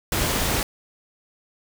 pink noise, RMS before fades -23 dBFS, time 0.12-0.63 s, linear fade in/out 2 ms, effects none

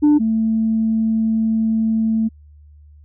sine tone pair in turn, 296.6 / 222.2 Hz, D4 / A3, +17 / +17 cents, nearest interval perfect fourth, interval 500 cents, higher first, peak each -7 / -14 dBFS, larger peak first, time 0.02-0.19 / 0.19-2.29 s, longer second, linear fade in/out 20 ms, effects tanh soft clip ceiling -8 dBFS + added 74 Hz sine -42 dBFS peak until 3.04 s

